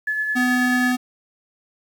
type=tone with tremolo; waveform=sine; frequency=1718 Hz; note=A6; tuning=42 cents flat; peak=-19 dBFS; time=0.07-0.92 s; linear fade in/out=5 ms; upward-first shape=sine; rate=9.3 Hz; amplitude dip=35%
type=tone; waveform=square; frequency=250.7 Hz; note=B3; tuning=26 cents sharp; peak=-19 dBFS; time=0.35-0.97 s; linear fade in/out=20 ms
effects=8-bit